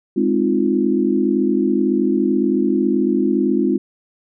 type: chord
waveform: sine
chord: F minor seventh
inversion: first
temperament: equal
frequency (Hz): 207.7 / 261.6 / 311.1 / 349.2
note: Ab3 / C4 / Eb4 / F4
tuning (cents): 0 / 0 / 0 / 0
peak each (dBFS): -20 / -19 / -21 / -19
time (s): 0.16-3.78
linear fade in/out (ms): 10
effects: none